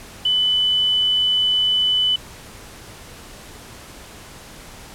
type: tone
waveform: sine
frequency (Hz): 3000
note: F#7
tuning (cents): +23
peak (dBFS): -15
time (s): 0.25-2.16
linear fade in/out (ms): 5
effects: pink hiss -40 dBFS RMS until 4.94 s + low-pass 12000 Hz 12 dB/octave